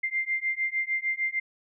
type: beating tone pair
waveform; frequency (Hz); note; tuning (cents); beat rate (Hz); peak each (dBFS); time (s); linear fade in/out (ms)
sine; 2093 / 2099.6; C7 / C7; 0 / +5; 6.6; -29; 0.03-1.4; 10
effects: none